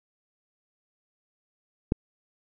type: click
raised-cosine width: 3 ms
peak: -9 dBFS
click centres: 1.921 s
effects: none